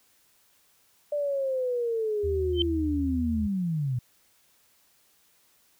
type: linear sweep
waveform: sine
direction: down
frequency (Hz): 592 to 118.5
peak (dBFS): -25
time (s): 1.12-3.99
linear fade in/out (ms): 5
type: tone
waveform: sine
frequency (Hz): 78.8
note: D#2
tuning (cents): +23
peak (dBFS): -29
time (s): 2.23-3.48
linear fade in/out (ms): 20
type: tone with exponential growth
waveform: sine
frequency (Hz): 3099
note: G7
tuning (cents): -21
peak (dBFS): -19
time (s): 2.53-2.62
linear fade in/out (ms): 2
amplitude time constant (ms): 19
effects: white hiss -64 dBFS RMS until 5.79 s